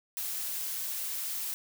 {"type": "noise", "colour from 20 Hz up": "blue", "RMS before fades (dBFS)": -35, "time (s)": [0.17, 1.54], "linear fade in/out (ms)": 0, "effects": []}